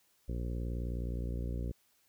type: harmonic tone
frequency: 59.4 Hz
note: A#1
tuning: 33 cents sharp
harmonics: 1 / 2 / 3 / 4 / 5 / 6 / 7 / 8 / 9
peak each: -35 / -41 / -45 / -47 / -49 / -51 / -52 / -53 / -54 dBFS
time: 0.28-1.72 s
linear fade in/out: 10 ms
effects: white hiss -71 dBFS RMS until 2.08 s